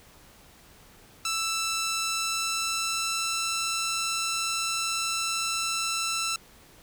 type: tone with pitch glide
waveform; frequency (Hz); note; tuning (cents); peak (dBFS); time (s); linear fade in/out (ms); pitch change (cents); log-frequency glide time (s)
10% pulse; 1326 to 1333.7; E6 to E6; +10 to +20; -18; 1.25-6.36; 2; +10; 2.07-3.41
effects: pink hiss -54 dBFS RMS until 6.82 s